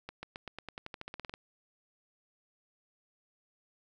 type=accelerating click train; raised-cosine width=0.3 ms; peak=-25 dBFS; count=16; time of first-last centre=0.09-1.339 s; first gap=140 ms; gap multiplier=0.92; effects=none